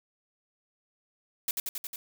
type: noise with echo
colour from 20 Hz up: blue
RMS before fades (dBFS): -29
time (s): 1.48-1.51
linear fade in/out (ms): 2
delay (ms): 90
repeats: 5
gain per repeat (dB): -2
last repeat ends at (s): 1.96
effects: none